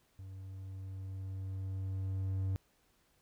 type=tone with level ramp; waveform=triangle; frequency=95.5 Hz; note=G2; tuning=45 cents flat; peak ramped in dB=-43 to -29 dBFS; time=0.19-2.56 s; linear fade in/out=0 ms; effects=pink hiss -72 dBFS RMS until 3.21 s